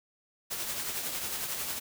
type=noise with tremolo; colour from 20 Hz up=white; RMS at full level=-33 dBFS; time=0.5-1.8 s; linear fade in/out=20 ms; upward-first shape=triangle; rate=11 Hz; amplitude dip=45%; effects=none